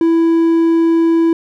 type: tone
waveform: triangle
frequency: 330.8 Hz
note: E4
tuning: 6 cents sharp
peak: -7 dBFS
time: 0.01-1.33 s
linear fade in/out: 2 ms
effects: none